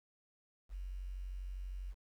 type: tone with quantisation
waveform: sine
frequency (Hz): 46.25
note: F#1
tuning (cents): 0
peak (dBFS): -40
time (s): 0.69-1.95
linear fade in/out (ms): 50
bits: 11
effects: none